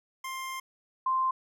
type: tone pair in turn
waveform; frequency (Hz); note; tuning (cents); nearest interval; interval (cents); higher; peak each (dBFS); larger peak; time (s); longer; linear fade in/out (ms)
25% pulse / sine; 1054 / 1044.9; C6 / C6; +12 / -3; unison; 15; first; -31 / -24; second; 0.24-0.6 / 1.06-1.31; first; 5
effects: none